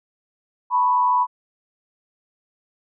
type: tone with frequency modulation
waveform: sine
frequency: 987.8 Hz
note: B5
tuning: in tune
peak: -15 dBFS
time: 0.7-1.27 s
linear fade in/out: 50 ms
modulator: 95.6 Hz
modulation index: 0.6
effects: none